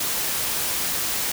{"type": "noise", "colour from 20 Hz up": "white", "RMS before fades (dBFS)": -25, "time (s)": [0, 1.32], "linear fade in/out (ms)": 5, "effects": []}